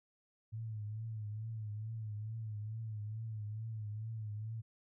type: tone with vibrato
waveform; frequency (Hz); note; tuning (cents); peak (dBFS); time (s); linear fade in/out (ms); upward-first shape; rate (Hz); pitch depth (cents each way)
sine; 108.7; A2; -21; -39; 0.52-4.62; 20; triangle; 2.3; 81
effects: none